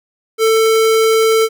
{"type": "tone", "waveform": "square", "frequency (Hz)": 444.7, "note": "A4", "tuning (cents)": 18, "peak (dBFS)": -10, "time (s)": [0.38, 1.49], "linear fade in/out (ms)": 50, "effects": []}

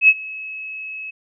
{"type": "tone with ADSR envelope", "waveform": "sine", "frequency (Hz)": 2577, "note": "E7", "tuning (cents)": -40, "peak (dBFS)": -5, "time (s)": [0.01, 1.11], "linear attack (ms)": 74, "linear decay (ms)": 48, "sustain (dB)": -23, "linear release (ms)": 13, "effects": []}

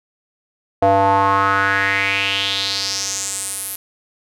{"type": "tone with band-pass filter sweep", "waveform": "square", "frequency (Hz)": 98, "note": "G2", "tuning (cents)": 0, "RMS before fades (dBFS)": -18, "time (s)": [0.82, 3.76], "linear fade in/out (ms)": 5, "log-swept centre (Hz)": [660, 12000], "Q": 4.2, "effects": []}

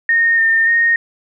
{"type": "tone with pitch steps", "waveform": "sine", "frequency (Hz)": [1844, 1813, 1854], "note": ["A#6", "A#6", "A#6"], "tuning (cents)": [-19, -49, -10], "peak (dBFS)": -10, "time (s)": [0.09, 0.96], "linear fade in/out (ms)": 2, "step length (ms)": 290, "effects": []}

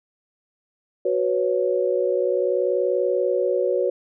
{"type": "chord", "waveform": "sine", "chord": "F# suspended fourth", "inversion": "none", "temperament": "equal", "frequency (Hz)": [370, 493.9, 554.4], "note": ["F#4", "B4", "C#5"], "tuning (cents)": [0, 0, 0], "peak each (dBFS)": -23, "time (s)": [1.05, 3.9], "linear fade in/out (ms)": 5, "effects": []}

